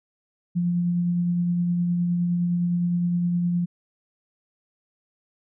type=tone with tremolo; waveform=sine; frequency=174.61 Hz; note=F3; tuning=in tune; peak=-19 dBFS; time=0.55-3.66 s; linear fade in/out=20 ms; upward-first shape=triangle; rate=9.7 Hz; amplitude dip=25%; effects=none

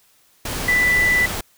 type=tone in noise; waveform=sine; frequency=1983 Hz; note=B6; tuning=7 cents sharp; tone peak=-14 dBFS; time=0.68-1.26 s; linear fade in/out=5 ms; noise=pink; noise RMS=-26 dBFS; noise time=0.45-1.41 s; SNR=+9 dB; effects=white hiss -57 dBFS RMS until 1.57 s

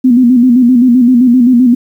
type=tone with vibrato; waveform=sine; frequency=246.9 Hz; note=B3; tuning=in tune; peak=-3 dBFS; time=0.04-1.75 s; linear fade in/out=10 ms; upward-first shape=square; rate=7.7 Hz; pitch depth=68 cents each way; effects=7-bit

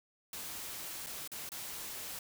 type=noise with dropouts; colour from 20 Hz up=white; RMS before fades=-43 dBFS; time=0.33-2.19 s; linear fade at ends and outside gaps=2 ms; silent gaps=1.063-1.068 / 1.276-1.317 / 1.491-1.518 s; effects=none

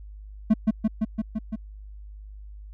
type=tone with echo; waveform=triangle; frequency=218.1 Hz; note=A3; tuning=15 cents flat; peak=-12 dBFS; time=0.5-0.54 s; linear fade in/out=10 ms; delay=170 ms; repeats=6; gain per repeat=-2 dB; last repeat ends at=1.56 s; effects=added 51 Hz sine -39 dBFS peak until 2.73 s

